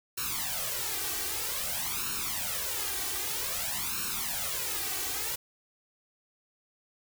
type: noise with flanger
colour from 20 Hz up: white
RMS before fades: -33 dBFS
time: 0.17-5.36 s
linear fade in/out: 10 ms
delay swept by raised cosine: 0.73 to 2.63 ms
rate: 0.52 Hz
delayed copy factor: +0.95
effects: none